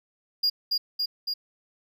triangle tone with echo, 4836 Hz, D8, 50 cents sharp, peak -19 dBFS, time 0.43-0.5 s, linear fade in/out 10 ms, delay 280 ms, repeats 3, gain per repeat -2 dB, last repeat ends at 1.34 s, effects none

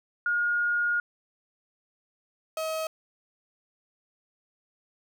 sine / 35% pulse tone pair in turn, 1429 / 636.5 Hz, F6 / D#5, +39 / +39 cents, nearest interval octave + major second, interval 1400 cents, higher first, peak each -23 / -27 dBFS, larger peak first, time 0.26-1 / 2.57-2.87 s, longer first, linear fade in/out 2 ms, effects none

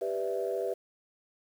sine chord, E minor seventh, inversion first, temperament equal, 392 / 493.9 / 587.3 / 659.3 Hz, G4 / B4 / D5 / E5, 0 / 0 / 0 / 0 cents, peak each -33 / -33 / -38 / -35 dBFS, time 0.01-0.74 s, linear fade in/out 10 ms, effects tanh soft clip ceiling -20 dBFS + 9-bit

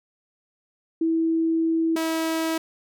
sine / sawtooth tone pair in turn, 326.4 / 323.6 Hz, E4 / E4, -17 / -32 cents, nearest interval unison, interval 15 cents, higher first, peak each -19 dBFS, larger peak neither, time 1.01-1.96 / 1.96-2.58 s, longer first, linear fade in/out 5 ms, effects none

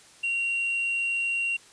triangle tone with tanh clipping, 2754 Hz, F7, 25 cents flat, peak -25 dBFS, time 0.23-1.57 s, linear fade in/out 10 ms, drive 6 dB, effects white hiss -53 dBFS RMS until 1.72 s + resampled to 22050 Hz

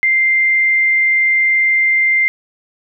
sine tone, 2093 Hz, C7, in tune, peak -10 dBFS, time 0.03-2.28 s, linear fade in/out 0 ms, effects none

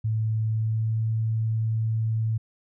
sine tone with pitch glide, 110 to 111.34 Hz, A2 to A2, 0 to +21 cents, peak -22 dBFS, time 0.04-2.38 s, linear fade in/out 10 ms, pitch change +21 cents, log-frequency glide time 0.47-0.99 s, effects none

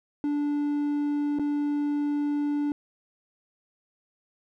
triangle tone with dropouts, 291.6 Hz, D4, 12 cents flat, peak -22 dBFS, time 0.24-2.72 s, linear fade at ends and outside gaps 1 ms, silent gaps 1.387-1.395 s, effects none

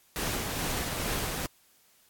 pink noise with tremolo, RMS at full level -31 dBFS, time 0.16-1.46 s, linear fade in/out 0 ms, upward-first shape sine, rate 2.3 Hz, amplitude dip 30%, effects white hiss -63 dBFS RMS until 2.09 s + AAC 64 kbps

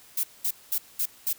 violet noise bursts, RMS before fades -26 dBFS, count 5, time 0.17-1.33 s, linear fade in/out 5 ms, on 64 ms, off 210 ms, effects white hiss -53 dBFS RMS until 1.38 s

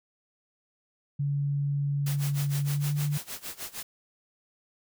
sine tone with pitch glide, 142.2 to 146.2 Hz, C#3 to D3, +45 to -7 cents, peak -25 dBFS, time 1.19-3.18 s, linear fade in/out 10 ms, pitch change +48 cents, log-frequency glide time 2.65-2.96 s
white noise with tremolo, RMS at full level -36 dBFS, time 2.06-3.83 s, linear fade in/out 5 ms, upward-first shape sine, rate 6.5 Hz, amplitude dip 90%
effects none

